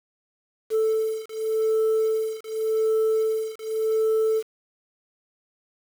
sine beating tone pair, 439.6 / 440.47 Hz, A4 / A4, -2 / +2 cents, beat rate 0.87 Hz, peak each -22 dBFS, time 0.7-4.43 s, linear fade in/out 50 ms, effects tanh soft clip ceiling -17 dBFS + 7-bit

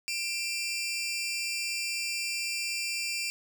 20% pulse tone pair together, 2373 / 2684 Hz, D7 / E7, +17 / +31 cents, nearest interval major second, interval 214 cents, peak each -27 / -31 dBFS, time 0.08-3.3 s, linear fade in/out 0 ms, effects none

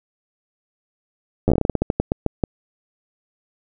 slowing click train, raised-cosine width 2 ms, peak -4 dBFS, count 17, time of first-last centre 1.48-2.438 s, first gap 10 ms, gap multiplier 1.21, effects none

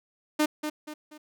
sawtooth tone with echo, 303.3 Hz, D#4, 44 cents flat, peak -17 dBFS, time 0.39-0.46 s, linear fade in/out 10 ms, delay 240 ms, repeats 3, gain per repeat -8 dB, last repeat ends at 1.18 s, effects none

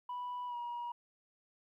sine tone with pitch glide, 985 to 957 Hz, B5 to A#5, -5 to +45 cents, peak -36 dBFS, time 0.09-0.92 s, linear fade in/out 5 ms, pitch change -50 cents, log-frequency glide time 0.47-0.56 s, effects tanh soft clip ceiling -36 dBFS + 13-bit

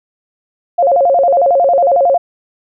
sine tone with vibrato, 619 Hz, D#5, 9 cents flat, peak -7 dBFS, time 0.78-2.18 s, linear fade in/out 10 ms, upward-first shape square, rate 11 Hz, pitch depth 210 cents each way, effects none

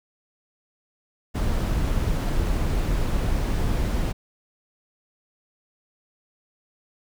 brown noise, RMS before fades -23 dBFS, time 1.34-4.13 s, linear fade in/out 20 ms, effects none

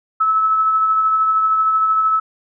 sine tone with tremolo, 1301 Hz, E6, 23 cents flat, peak -11 dBFS, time 0.2-2.2 s, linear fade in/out 10 ms, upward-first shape triangle, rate 13 Hz, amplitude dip 35%, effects none

